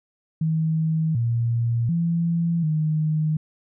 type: tone with pitch steps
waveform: sine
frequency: 159.5 / 117.2 / 168.5 / 155.1 Hz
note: D#3 / A#2 / E3 / D#3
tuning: +43 / +10 / +38 / -5 cents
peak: -19 dBFS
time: 0.41-3.37 s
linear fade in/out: 5 ms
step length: 740 ms
effects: none